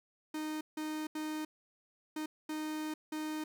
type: tone bursts at uneven times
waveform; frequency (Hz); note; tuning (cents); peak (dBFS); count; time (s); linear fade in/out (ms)
45% pulse; 308.8; D#4; -13; -36; 6; 0.34-0.61 / 0.77-1.07 / 1.15-1.45 / 2.16-2.26 / 2.49-2.94 / 3.12-3.44; 5
effects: 12-bit